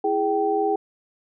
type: tone cluster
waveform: sine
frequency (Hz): 331.7 / 414.7 / 776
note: E4 / G#4 / G5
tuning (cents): +11 / -3 / -18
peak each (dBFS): -27 / -22 / -23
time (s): 0.04-0.76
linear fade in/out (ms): 5
effects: none